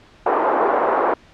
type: band-pass noise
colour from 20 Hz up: white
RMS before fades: -18 dBFS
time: 0.26-1.14 s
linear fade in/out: 5 ms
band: 340 to 1100 Hz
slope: 24 dB/octave
effects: pink hiss -49 dBFS RMS until 1.33 s + low-pass 4000 Hz 12 dB/octave